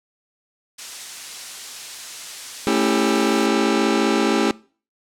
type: noise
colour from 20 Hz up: blue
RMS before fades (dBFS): -28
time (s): 0.78-3.47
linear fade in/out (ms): 10
type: chord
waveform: sawtooth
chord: A dominant seventh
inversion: none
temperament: just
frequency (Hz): 220 / 275 / 330 / 396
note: A3 / C#4 / E4 / G4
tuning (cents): 0 / -14 / +2 / +18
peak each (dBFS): -18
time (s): 2.67-4.51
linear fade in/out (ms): 0
effects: noise-tail reverb RT60 0.4 s tail -22 dB re dry + low-pass 7000 Hz 12 dB/octave